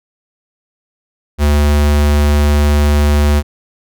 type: tone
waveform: square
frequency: 73.42 Hz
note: D2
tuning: in tune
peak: -9 dBFS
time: 1.38-3.43 s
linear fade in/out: 50 ms
effects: none